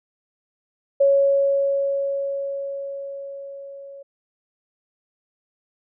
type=tone with level ramp; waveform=sine; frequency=555 Hz; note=C#5; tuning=2 cents sharp; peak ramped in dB=-12 to -37 dBFS; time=1-4.03 s; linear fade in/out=10 ms; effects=none